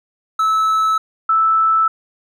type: tone pair in turn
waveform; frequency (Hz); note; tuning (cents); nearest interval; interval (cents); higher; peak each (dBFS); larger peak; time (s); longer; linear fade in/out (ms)
triangle / sine; 1304 / 1316.1; E6 / E6; -19 / -3; unison; 16; second; -11 / -11; neither; 0.39-0.98 / 1.29-1.88; neither; 5
effects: none